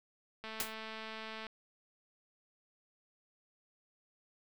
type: click train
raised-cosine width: 0.3 ms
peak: -29 dBFS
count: 227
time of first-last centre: 0.44-1.467 s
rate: 220 Hz
type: noise with exponential decay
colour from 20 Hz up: white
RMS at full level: -32 dBFS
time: 0.6-0.74 s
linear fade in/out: 1 ms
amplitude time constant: 30 ms
effects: none